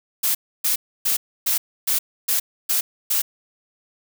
blue noise bursts, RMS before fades -20 dBFS, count 8, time 0.23-3.22 s, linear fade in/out 10 ms, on 120 ms, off 290 ms, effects none

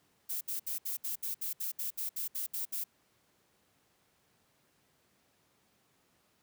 violet noise bursts, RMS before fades -36 dBFS, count 14, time 0.29-2.841 s, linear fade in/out 10 ms, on 120 ms, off 67 ms, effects pink hiss -71 dBFS RMS until 6.42 s + high-pass 100 Hz 12 dB/octave

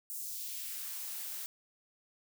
blue noise with high-pass filter sweep, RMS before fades -41 dBFS, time 0.1-1.46 s, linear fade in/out 0 ms, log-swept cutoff 8600 to 230 Hz, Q 1.1, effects none

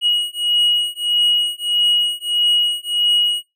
triangle beating tone pair, 2899 / 2900.6 Hz, F#7 / F#7, -36 / -35 cents, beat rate 1.6 Hz, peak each -17 dBFS, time 0.01-3.43 s, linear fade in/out 50 ms, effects noise-tail reverb RT60 0.2 s tail -21 dB re dry

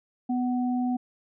sine tone pair together, 248.4 / 747 Hz, B3 / F#5, +10 / +16 cents, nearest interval octave + perfect fifth, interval 1906 cents, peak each -24 / -33 dBFS, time 0.29-0.97 s, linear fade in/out 10 ms, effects none

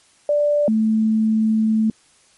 sine tone pair in turn, 587.3 / 219.2 Hz, D5 / A3, 0 / -6 cents, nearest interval octave + perfect fourth, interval 1706 cents, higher first, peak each -14 dBFS, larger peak neither, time 0.29-0.68 / 0.68-1.9 s, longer second, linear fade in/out 2 ms, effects white hiss -55 dBFS RMS until 2.37 s + MP3 48 kbps

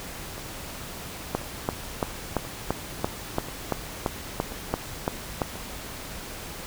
two click trains, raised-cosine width 1 ms, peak -9 / -23 dBFS, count 13 / 6, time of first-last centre 1.35-5.418 / 0.38-5.556 s, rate 2.95 / 0.966 Hz, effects pink hiss -38 dBFS RMS until 6.66 s

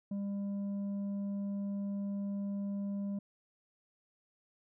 sine tone with tanh clipping, 200 Hz, G3, 35 cents sharp, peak -35 dBFS, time 0.11-3.19 s, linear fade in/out 5 ms, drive 5 dB, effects none

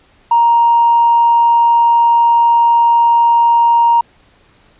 triangle tone with tanh clipping, 936 Hz, A#5, 7 cents sharp, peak -6 dBFS, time 0.31-4.01 s, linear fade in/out 5 ms, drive 1 dB, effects pink hiss -50 dBFS RMS until 4.79 s + resampled to 8000 Hz

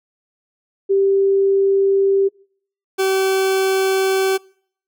sine / 40% pulse tone pair in turn, 392 / 383.3 Hz, G4 / G4, 0 / -39 cents, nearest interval unison, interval 39 cents, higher first, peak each -12 / -14 dBFS, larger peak first, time 0.89-2.29 / 2.98-4.38 s, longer neither, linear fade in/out 20 ms, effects noise-tail reverb RT60 0.6 s tail -26 dB re dry

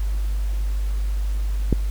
click, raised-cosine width 3 ms, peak -5 dBFS, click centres 1.727 s, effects added 50 Hz sine -20 dBFS peak until 1.9 s + pink hiss -44 dBFS RMS until 1.9 s

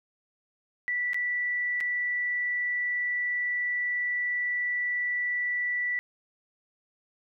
sine tone with dropouts, 1963 Hz, B6, 11 cents flat, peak -26 dBFS, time 0.88-5.99 s, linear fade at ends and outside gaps 0 ms, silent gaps 1.133-1.144 / 1.804-1.809 s, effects none

